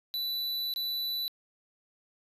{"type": "tone with dropouts", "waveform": "square", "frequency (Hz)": 3972, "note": "B7", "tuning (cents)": 9, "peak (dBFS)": -31, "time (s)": [0.14, 1.28], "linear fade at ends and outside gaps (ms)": 0, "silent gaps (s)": [0.738, 0.761], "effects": ["resampled to 32000 Hz", "11-bit"]}